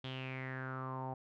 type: tone with low-pass filter sweep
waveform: sawtooth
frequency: 130.81 Hz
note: C3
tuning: in tune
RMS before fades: -42 dBFS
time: 0.04-1.14 s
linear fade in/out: 5 ms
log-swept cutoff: 3400 to 800 Hz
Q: 6.8
effects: none